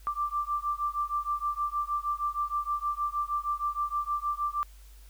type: beating tone pair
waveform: sine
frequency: 1174.7 / 1181.1 Hz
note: D6 / D6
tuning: 0 / +9 cents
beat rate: 6.4 Hz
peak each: -31 dBFS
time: 0.07-4.63 s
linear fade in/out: 0 ms
effects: added 50 Hz sine -48 dBFS peak until 5.09 s + white hiss -60 dBFS RMS until 5.09 s